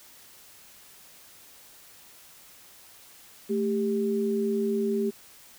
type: tone pair together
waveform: sine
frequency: 220 / 396 Hz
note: A3 / G4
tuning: 0 / +18 cents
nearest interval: minor seventh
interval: 1018 cents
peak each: -27 / -26 dBFS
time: 3.49-5.11 s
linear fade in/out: 20 ms
effects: white hiss -52 dBFS RMS until 5.58 s